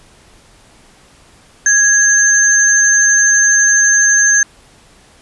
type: tone pair together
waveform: sine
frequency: 1661.2 / 6306 Hz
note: G#6 / G8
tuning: 0 / +9 cents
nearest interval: octave + major seventh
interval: 2309 cents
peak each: -10 dBFS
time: 1.66-4.43 s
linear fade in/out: 2 ms
effects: pink hiss -46 dBFS RMS until 5.21 s + resampled to 24000 Hz